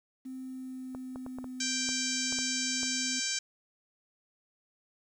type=tone with pitch glide; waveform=sine; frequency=259.9 to 253.8 Hz; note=C4 to B3; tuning=-11 to +47 cents; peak=-38 dBFS; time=0.25-3.2 s; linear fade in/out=10 ms; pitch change=-42 cents; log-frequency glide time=0.41-1.75 s
type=clicks; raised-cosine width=1 ms; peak=-29 dBFS; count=9; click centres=0.949 / 1.159 / 1.264 / 1.386 / 1.443 / 1.89 / 2.325 / 2.388 / 2.832 s
type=harmonic tone; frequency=784 Hz; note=G5; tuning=in tune; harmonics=2 / 3 / 4 / 5 / 6 / 7 / 8 / 9 / 10; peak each=-41 / -40 / -41 / -41 / -39 / -37 / -36 / -39 / -41 dBFS; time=1.6-3.39 s; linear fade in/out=5 ms
effects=10-bit